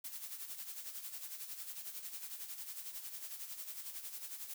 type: noise with tremolo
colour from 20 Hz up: blue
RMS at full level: -44 dBFS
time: 0.04-4.54 s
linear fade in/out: 5 ms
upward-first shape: sine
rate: 11 Hz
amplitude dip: 60%
effects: none